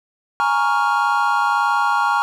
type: chord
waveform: triangle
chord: Bb minor seventh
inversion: third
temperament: equal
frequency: 830.6 / 932.3 / 1108.7 / 1396.9 Hz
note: Ab5 / Bb5 / Db6 / F6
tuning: 0 / 0 / 0 / 0 cents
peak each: -19 dBFS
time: 0.4-2.22 s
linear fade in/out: 0 ms
effects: none